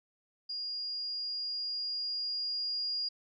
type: tone with level ramp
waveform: sine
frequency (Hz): 4842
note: D#8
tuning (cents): -48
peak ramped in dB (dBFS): -35 to -31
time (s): 0.49-3.09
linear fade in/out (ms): 10
effects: none